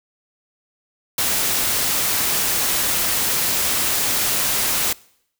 white noise, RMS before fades -20 dBFS, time 1.18-4.93 s, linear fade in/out 5 ms, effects noise-tail reverb RT60 0.7 s tail -23 dB re dry

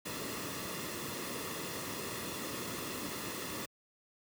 pink noise with comb filter, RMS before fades -40 dBFS, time 0.05-3.66 s, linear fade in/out 10 ms, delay 1.3 ms, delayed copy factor -0.55, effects high-pass 100 Hz 12 dB/octave

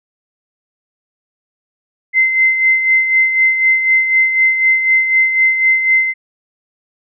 sine tone with tremolo, 2069 Hz, C7, 20 cents flat, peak -7 dBFS, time 2.13-6.14 s, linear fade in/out 50 ms, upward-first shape sine, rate 4 Hz, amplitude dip 55%, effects none

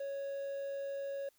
triangle tone with quantisation, 554.4 Hz, C#5, in tune, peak -35 dBFS, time 0-1.29 s, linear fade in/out 5 ms, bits 10, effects white hiss -72 dBFS RMS until 1.38 s

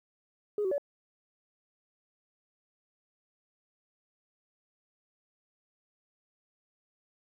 sine tone with pitch steps, 416 / 376.6 / 571 Hz, G#4 / F#4 / D5, +3 / +31 / -49 cents, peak -26 dBFS, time 0.58-0.781 s, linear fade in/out 2 ms, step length 67 ms, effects tanh soft clip ceiling -23 dBFS + 11-bit

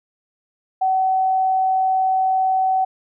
sine tone, 757 Hz, F#5, 39 cents sharp, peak -15 dBFS, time 0.81-2.85 s, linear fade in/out 10 ms, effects none

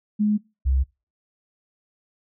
sine tone pair in turn, 210 / 66.15 Hz, G#3 / C2, +19 / +20 cents, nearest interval octave + minor sixth, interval 1999 cents, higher first, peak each -17 dBFS, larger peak neither, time 0.19-0.38 / 0.65-0.84 s, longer neither, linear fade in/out 20 ms, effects noise-tail reverb RT60 0.3 s tail -25 dB re dry

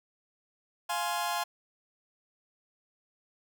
sawtooth chord, F minor, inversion none, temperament just, 698.5 / 838.1 / 1047.7 Hz, F5 / Ab5 / C6, 0 / +16 / +2 cents, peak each -30 dBFS, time 0.89-1.44 s, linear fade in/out 10 ms, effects none

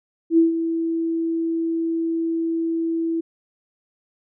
sine tone with ADSR envelope, 329.6 Hz, E4, in tune, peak -10 dBFS, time 0.3-3.21 s, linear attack 77 ms, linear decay 140 ms, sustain -10 dB, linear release 11 ms, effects none

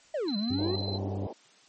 triangle exponential two-way sweep, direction down then up, 659.3 to 196.8 to 397.3 Hz, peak -26 dBFS, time 0.14-0.76 s, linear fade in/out 5 ms, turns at 0.37 s
sine tone with tremolo, 4068 Hz, C8, 50 cents flat, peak -33 dBFS, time 0.28-0.98 s, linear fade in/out 2 ms, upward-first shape square, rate 20 Hz, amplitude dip 55%
harmonic tone, 98.1 Hz, G2, 2 cents sharp, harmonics 1 / 2 / 3 / 4, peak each -32 / -38 / -42 / -44 dBFS, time 0.5-1.27 s, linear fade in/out 5 ms
pink band-pass noise, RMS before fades -39 dBFS, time 0.58-1.33 s, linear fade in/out 5 ms, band 260 to 840 Hz, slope 48 dB/octave
effects white hiss -59 dBFS RMS until 1.68 s + MP3 32 kbps

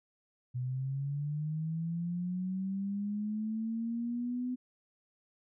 sine linear sweep, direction up, 123.47 to 252.7 Hz, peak -32 dBFS, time 0.54-4.56 s, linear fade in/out 20 ms, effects none

